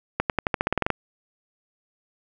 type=accelerating click train; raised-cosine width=0.5 ms; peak=-6 dBFS; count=12; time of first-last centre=0.2-0.903 s; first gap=98 ms; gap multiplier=0.91; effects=none